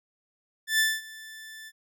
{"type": "tone with ADSR envelope", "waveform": "sawtooth", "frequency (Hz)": 1760, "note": "A6", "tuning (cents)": 0, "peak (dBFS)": -16, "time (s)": [0.67, 1.72], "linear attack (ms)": 120, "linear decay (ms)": 220, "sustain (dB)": -22, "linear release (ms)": 45, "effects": []}